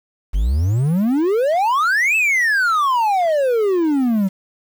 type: exponential two-way sweep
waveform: triangle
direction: up then down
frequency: 44.6 to 2664 to 185.2 Hz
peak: -12 dBFS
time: 0.33-4.29 s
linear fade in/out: 20 ms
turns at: 2.16 s
effects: 7-bit